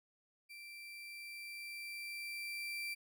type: tone with level ramp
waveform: 35% pulse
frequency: 2349 Hz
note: D7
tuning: in tune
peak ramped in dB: -48 to -37 dBFS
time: 0.49-2.95 s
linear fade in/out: 20 ms
effects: none